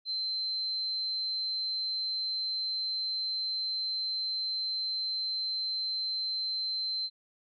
sine tone, 4100 Hz, C8, 36 cents flat, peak -30 dBFS, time 0.05-7.1 s, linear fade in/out 50 ms, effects none

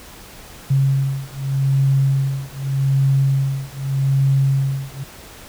sine beating tone pair, 135.7 / 136.53 Hz, C#3 / C#3, -36 / -26 cents, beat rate 0.83 Hz, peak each -18 dBFS, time 0.7-5.04 s, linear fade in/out 10 ms, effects pink hiss -40 dBFS RMS until 5.48 s

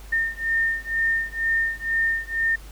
sine beating tone pair, 1817 / 1819.1 Hz, A#6 / A#6, -45 / -43 cents, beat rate 2.1 Hz, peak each -24 dBFS, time 0.12-2.56 s, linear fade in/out 10 ms, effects added 50 Hz sine -39 dBFS peak until 2.71 s + pink hiss -48 dBFS RMS until 2.71 s

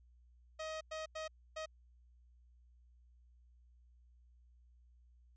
sawtooth tone bursts at uneven times, 630 Hz, D#5, 21 cents sharp, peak -37 dBFS, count 4, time 0.59-0.81 / 0.91-1.06 / 1.15-1.28 / 1.56-1.66 s, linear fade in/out 10 ms, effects added 60 Hz sine -62 dBFS peak until 5.36 s + resampled to 16000 Hz

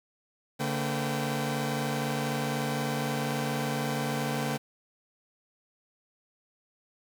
sawtooth tone cluster, 143.7 / 227.6 / 508 / 776 Hz, D3 / A#3 / B4 / G5, -37 / -41 / +49 / -18 cents, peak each -28 / -29 / -33 / -33 dBFS, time 0.59-4.58 s, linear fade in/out 20 ms, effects 9-bit

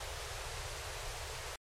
pink band-stop noise, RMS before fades -42 dBFS, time 0-1.56 s, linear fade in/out 5 ms, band 130 to 390 Hz, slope 48 dB/octave, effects low-pass 9000 Hz 12 dB/octave + MP3 64 kbps

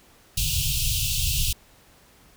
pink band-stop noise, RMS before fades -24 dBFS, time 0.37-1.53 s, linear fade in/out 5 ms, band 150 to 2600 Hz, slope 96 dB/octave, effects pink hiss -55 dBFS RMS until 2.36 s

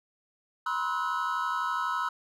triangle tone cluster, 972 / 1044 / 1294 / 1475 Hz, B5 / C6 / E6 / F#6, -28 / -4 / -32 / -6 cents, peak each -32 / -32 / -29 / -34 dBFS, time 0.66-2.09 s, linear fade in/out 5 ms, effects none

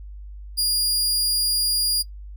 sawtooth tone, 4840 Hz, D#8, 49 cents flat, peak -16 dBFS, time 0.57-2.03 s, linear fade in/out 20 ms, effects noise-tail reverb RT60 0.1 s tail -19 dB re dry + added 50 Hz sine -35 dBFS peak until 2.36 s

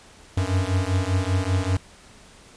square beating tone pair, 90.9 / 96 Hz, F#2 / G2, -30 / -36 cents, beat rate 5.1 Hz, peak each -24 dBFS, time 0.37-1.77 s, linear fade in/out 5 ms, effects pink hiss -49 dBFS RMS until 2.56 s + resampled to 22050 Hz

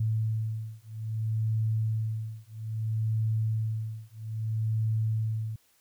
sine beating tone pair, 110 / 110.61 Hz, A2 / A2, 0 / +10 cents, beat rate 0.61 Hz, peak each -30 dBFS, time 0-5.56 s, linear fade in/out 5 ms, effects white hiss -66 dBFS RMS until 5.8 s

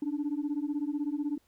sine beating tone pair, 284.8 / 300.8 Hz, C#4 / D4, +47 / +42 cents, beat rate 16 Hz, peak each -31 dBFS, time 0.02-1.38 s, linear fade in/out 5 ms, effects tanh soft clip ceiling -25 dBFS + pink hiss -70 dBFS RMS until 1.47 s

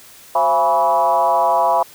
sine tone with frequency modulation, 830.6 Hz, G#5, in tune, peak -12 dBFS, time 0.35-1.83 s, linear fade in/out 5 ms, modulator 152 Hz, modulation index 1.6, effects white hiss -43 dBFS RMS until 1.94 s

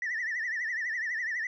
sine tone with vibrato, 1872 Hz, A#6, 7 cents sharp, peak -28 dBFS, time 0.02-1.47 s, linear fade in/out 2 ms, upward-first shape triangle, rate 12 Hz, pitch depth 150 cents each way, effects tanh soft clip ceiling -27 dBFS

